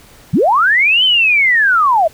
sine linear two-way sweep, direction up then down, 112.2 to 3112 to 604 Hz, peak -8 dBFS, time 0.33-2.08 s, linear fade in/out 10 ms, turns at 1.04 s, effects pink hiss -43 dBFS RMS until 2.13 s

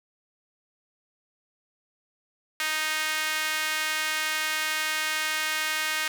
sawtooth tone with high-pass filter, 311.1 Hz, D#4, in tune, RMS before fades -28 dBFS, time 2.6-6.08 s, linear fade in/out 2 ms, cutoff 1800 Hz, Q 1.5, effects none

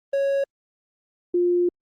triangle / sine tone pair in turn, 553 / 352.5 Hz, C#5 / F4, -4 / +16 cents, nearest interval minor sixth, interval 780 cents, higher first, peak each -17 dBFS, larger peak neither, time 0.13-0.44 / 1.34-1.69 s, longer second, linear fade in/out 5 ms, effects Opus 24 kbps

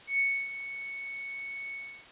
sine tone with ADSR envelope, 2217 Hz, C#7, in tune, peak -23 dBFS, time 0.07-2.06 s, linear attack 120 ms, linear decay 290 ms, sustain -13 dB, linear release 320 ms, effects white hiss -51 dBFS RMS until 2.11 s + resampled to 8000 Hz

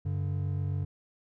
triangle tone pair together, 95.77 / 143.5 Hz, G2 / D3, -40 / -40 cents, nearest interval perfect fifth, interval 700 cents, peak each -28 / -31 dBFS, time 0.05-0.85 s, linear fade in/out 10 ms, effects none

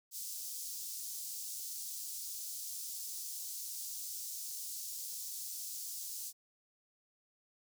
pink high-pass noise, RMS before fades -43 dBFS, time 0.11-6.33 s, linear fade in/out 50 ms, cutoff 5300 Hz, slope 24 dB/octave, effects none

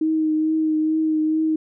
sine tone with vibrato, 313.4 Hz, D#4, 13 cents sharp, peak -17 dBFS, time 0.01-1.56 s, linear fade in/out 5 ms, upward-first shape triangle, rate 2.3 Hz, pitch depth 23 cents each way, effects none

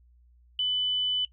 sine tone, 3000 Hz, F#7, 23 cents sharp, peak -24 dBFS, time 0.59-1.25 s, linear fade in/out 2 ms, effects noise-tail reverb RT60 0.1 s tail -20 dB re dry + added 60 Hz sine -56 dBFS peak until 1.32 s

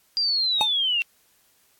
sine linear sweep, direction down, 4813 to 2697 Hz, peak -20 dBFS, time 0.17-1.02 s, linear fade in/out 0 ms
square tone with exponential decay, 860 Hz, A5, 40 cents flat, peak -17 dBFS, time 0.61-0.7 s, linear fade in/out 0 ms, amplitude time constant 19 ms
effects white hiss -62 dBFS RMS until 1.79 s + AAC 64 kbps

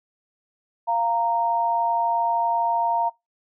sine tone pair together, 695 / 927.7 Hz, F5 / A#5, -9 / -9 cents, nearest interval perfect fourth, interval 500 cents, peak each -24 / -21 dBFS, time 0.87-3.1 s, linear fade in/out 20 ms, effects noise-tail reverb RT60 0.2 s tail -23 dB re dry

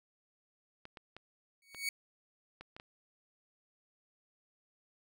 clicks, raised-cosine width 0.3 ms, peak -32 dBFS, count 7, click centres 0.854 / 0.972 / 1.166 / 1.747 / 2.61 / 2.765 / 2.799 s
sawtooth tone with exponential growth, 2235 Hz, C#7, 14 cents sharp, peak -27 dBFS, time 1.62-1.89 s, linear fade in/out 2 ms, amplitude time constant 57 ms
effects none

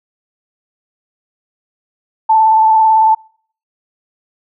sine tone with vibrato, 880 Hz, A5, in tune, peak -6 dBFS, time 2.29-3.15 s, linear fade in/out 10 ms, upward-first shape square, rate 18 Hz, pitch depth 16 cents each way, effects noise-tail reverb RT60 0.5 s tail -26 dB re dry

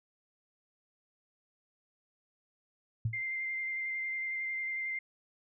sine tone with exponential decay, 112.2 Hz, A2, 34 cents sharp, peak -25 dBFS, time 3.05-3.22 s, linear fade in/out 5 ms, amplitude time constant 35 ms
sine tone with vibrato, 2093 Hz, C7, in tune, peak -33 dBFS, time 3.13-4.99 s, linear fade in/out 5 ms, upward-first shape square, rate 11 Hz, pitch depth 11 cents each way
effects none

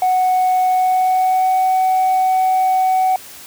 sine tone with pitch glide, 740 to 750.3 Hz, F#5 to F#5, 0 to +24 cents, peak -10 dBFS, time 0.02-3.16 s, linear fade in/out 2 ms, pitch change +24 cents, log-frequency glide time 0.69-1.58 s, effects tanh soft clip ceiling -10 dBFS + white hiss -37 dBFS RMS until 3.46 s

